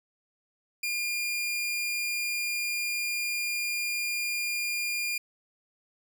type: tone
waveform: sawtooth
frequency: 2411 Hz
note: D7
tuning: 45 cents sharp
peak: -25 dBFS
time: 0.83-5.18 s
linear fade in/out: 5 ms
effects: none